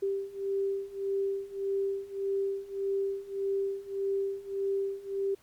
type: beating tone pair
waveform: sine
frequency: 392 / 393.7 Hz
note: G4 / G4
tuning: 0 / +8 cents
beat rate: 1.7 Hz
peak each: -33 / -31 dBFS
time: 0.02-5.35 s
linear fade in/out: 10 ms
effects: pink hiss -63 dBFS RMS until 5.42 s + MP3 96 kbps